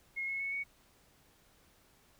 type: tone with pitch steps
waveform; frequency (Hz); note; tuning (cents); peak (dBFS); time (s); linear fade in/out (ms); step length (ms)
sine; 2158 / 2182 / 2206 / 2230; C#7 / C#7 / C#7 / C#7; -47 / -28 / -9 / +10; -34; 0.16-0.64; 20; 120
effects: pink hiss -66 dBFS RMS until 2.19 s